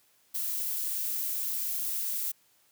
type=noise; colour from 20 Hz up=violet; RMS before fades=-32 dBFS; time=0.34-2.32 s; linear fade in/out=10 ms; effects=white hiss -66 dBFS RMS until 2.71 s + high-pass 80 Hz 12 dB/octave